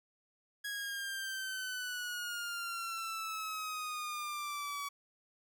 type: exponential sweep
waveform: sawtooth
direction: down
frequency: 1661.2 to 1133 Hz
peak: -34 dBFS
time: 0.64-4.89 s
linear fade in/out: 10 ms
effects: none